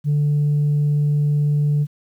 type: tone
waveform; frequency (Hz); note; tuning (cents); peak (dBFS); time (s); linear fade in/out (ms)
sine; 147; D3; +2; -13; 0.04-1.87; 50
effects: tanh soft clip ceiling -13 dBFS + 9-bit